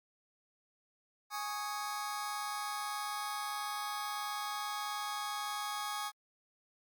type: chord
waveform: sawtooth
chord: Ab suspended fourth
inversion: none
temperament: just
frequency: 830.6 / 1107.5 / 1245.9 Hz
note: Ab5 / Db6 / Eb6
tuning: 0 / -2 / +2 cents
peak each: -36 / -39 / -37 dBFS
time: 1.3-6.12 s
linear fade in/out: 50 ms
effects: Opus 48 kbps